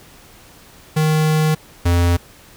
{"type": "tone pair in turn", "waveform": "square", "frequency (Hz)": [155.56, 86.73], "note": ["D#3", "F2"], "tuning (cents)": [0, -11], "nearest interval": "minor seventh", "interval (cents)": 1011, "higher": "first", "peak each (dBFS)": [-14, -13], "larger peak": "second", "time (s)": [[0.96, 1.55], [1.85, 2.17]], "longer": "first", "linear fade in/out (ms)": 10, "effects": ["pink hiss -45 dBFS RMS until 2.56 s"]}